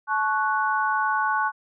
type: chord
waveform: sine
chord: F# minor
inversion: first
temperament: equal with one note detuned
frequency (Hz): 865.4 / 1108.7 / 1480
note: A5 / C#6 / F#6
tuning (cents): -29 / 0 / 0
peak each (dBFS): -25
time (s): 0.07-1.52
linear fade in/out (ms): 50
effects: none